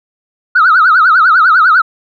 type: tone with vibrato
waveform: sine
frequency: 1371 Hz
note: F6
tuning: 32 cents flat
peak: -3 dBFS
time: 0.55-1.82 s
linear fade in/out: 10 ms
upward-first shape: triangle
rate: 10 Hz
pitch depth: 210 cents each way
effects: tanh soft clip ceiling -1 dBFS